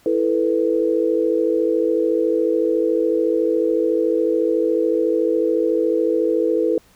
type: chord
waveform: sine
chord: E suspended fourth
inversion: none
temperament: equal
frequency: 329.6 / 440 / 493.9 Hz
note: E4 / A4 / B4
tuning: 0 / 0 / 0 cents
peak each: -20 dBFS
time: 0.06-6.78 s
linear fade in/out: 2 ms
effects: pink hiss -54 dBFS RMS until 6.95 s